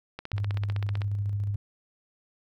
click train, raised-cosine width 0.3 ms, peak -20 dBFS, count 14, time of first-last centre 0.19-1.018 s, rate 15.7 Hz
sine tone with tremolo, 101.4 Hz, G#2, 41 cents flat, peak -25 dBFS, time 0.33-1.56 s, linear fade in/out 5 ms, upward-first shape square, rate 14 Hz, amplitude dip 25%
effects none

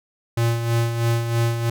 square tone with tremolo, 116.54 Hz, A#2, in tune, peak -17 dBFS, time 0.37-1.7 s, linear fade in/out 5 ms, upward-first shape sine, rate 3.1 Hz, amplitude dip 55%, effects none

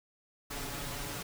pink noise with comb filter, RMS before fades -39 dBFS, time 0.5-1.23 s, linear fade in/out 10 ms, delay 7 ms, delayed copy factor +0.8, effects none

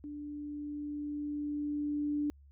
sine tone with level ramp, 293.7 Hz, D4, in tune, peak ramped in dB -40 to -29 dBFS, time 0.04-2.3 s, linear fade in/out 0 ms, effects added 70 Hz sine -55 dBFS peak until 2.51 s

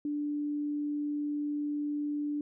sine tone, 293.7 Hz, D4, in tune, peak -30 dBFS, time 0.05-2.41 s, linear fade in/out 2 ms, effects none

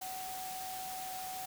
sine tone in noise, 750 Hz, F#5, 23 cents sharp, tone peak -41 dBFS, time 0.01-1.46 s, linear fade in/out 10 ms, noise white, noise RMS -45 dBFS, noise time 0.01-1.46 s, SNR +1 dB, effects none

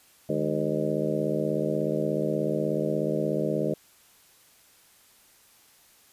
harmonic tone with a mistuned harmonic, 76.6 Hz, D#2, 27 cents flat, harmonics 2 / 3 / 4 / 5 / 6 / 7 / 8, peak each -32 / -32 / -32 / -32 / -32 / -32 / -32 dBFS, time 0.29-3.74 s, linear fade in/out 5 ms, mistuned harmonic 3, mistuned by -150 cents, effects white hiss -58 dBFS RMS until 6.12 s + resampled to 32000 Hz

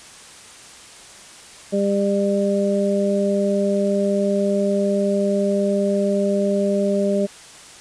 harmonic tone, 199.7 Hz, G3, 32 cents sharp, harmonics 1 / 2 / 3, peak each -20 / -22 / -21 dBFS, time 1.72-7.27 s, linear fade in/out 20 ms, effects white hiss -42 dBFS RMS until 7.8 s + resampled to 22050 Hz

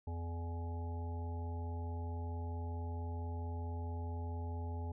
harmonic tone, 84.5 Hz, E2, 43 cents sharp, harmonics 1 / 3 / 5 / 7 / 9 / 10, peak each -38 / -50 / -52 / -57 / -58 / -51 dBFS, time 0.07-4.92 s, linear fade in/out 5 ms, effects none

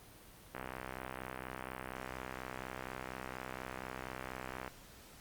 click train, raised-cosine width 0.5 ms, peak -26 dBFS, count 266, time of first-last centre 0.55-4.678 s, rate 64.2 Hz, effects pink hiss -57 dBFS RMS until 5.2 s + Opus 32 kbps

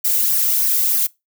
violet noise with flanger, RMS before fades -17 dBFS, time 0.04-1.07 s, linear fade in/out 10 ms, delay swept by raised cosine 0.26 to 1.26 ms, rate 3.3 Hz, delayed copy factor -0.5, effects noise-tail reverb RT60 0.2 s tail -22 dB re dry

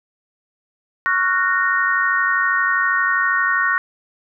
sine chord, Gb major seventh, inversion second, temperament just, 1110 / 1387.5 / 1480 / 1850 Hz, Db6 / F6 / Gb6 / Bb6, +2 / -12 / 0 / -14 cents, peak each -21 / -25 / -20 / -19 dBFS, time 1.06-3.78 s, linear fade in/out 0 ms, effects none

